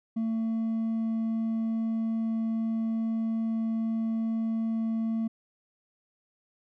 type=tone with hard clipping; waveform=sine; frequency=224.8 Hz; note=A3; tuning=37 cents sharp; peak=-27 dBFS; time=0.16-5.28 s; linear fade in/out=10 ms; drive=2 dB; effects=none